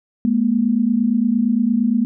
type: tone pair together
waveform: sine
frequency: 211.3 / 240 Hz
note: G#3 / B3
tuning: +30 / -49 cents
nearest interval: major second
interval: 221 cents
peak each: -18 / -16 dBFS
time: 0.25-2.05 s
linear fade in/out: 0 ms
effects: none